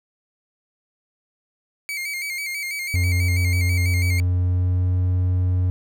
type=tone with vibrato; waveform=40% pulse; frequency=2202 Hz; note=C#7; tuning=12 cents flat; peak=-25 dBFS; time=1.89-4.2 s; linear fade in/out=0 ms; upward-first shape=square; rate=6.1 Hz; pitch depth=61 cents each way
type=tone with pitch glide; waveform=triangle; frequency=89 to 90.87 Hz; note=F2 to F#2; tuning=+33 to -31 cents; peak=-15 dBFS; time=2.94-5.7 s; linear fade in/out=0 ms; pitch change=+36 cents; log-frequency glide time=3.94-4.95 s
effects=none